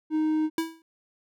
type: tone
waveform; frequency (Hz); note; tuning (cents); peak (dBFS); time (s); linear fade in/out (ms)
triangle; 311.1; D#4; 0; -20; 0.1-0.5; 50
type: tone with exponential decay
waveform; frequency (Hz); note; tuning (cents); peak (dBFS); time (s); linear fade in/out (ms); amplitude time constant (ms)
square; 325.8; E4; -20; -22; 0.58-0.82; 2; 52
effects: none